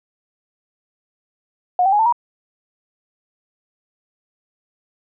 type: tone with pitch steps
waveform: sine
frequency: 723 / 774.9 / 830.5 / 890.1 / 954 Hz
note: F#5 / G5 / G#5 / A5 / A#5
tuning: -40 / -20 / 0 / +20 / +40 cents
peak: -12 dBFS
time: 1.79-2.125 s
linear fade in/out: 2 ms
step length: 67 ms
effects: none